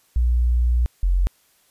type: tone pair in turn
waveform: sine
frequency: 60.1 / 45.13 Hz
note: B1 / F#1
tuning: -46 / -42 cents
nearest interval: perfect fourth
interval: 496 cents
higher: first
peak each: -15 dBFS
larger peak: neither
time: 0.16-0.86 / 1.03-1.27 s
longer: first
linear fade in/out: 0 ms
effects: white hiss -60 dBFS RMS until 1.7 s + resampled to 32000 Hz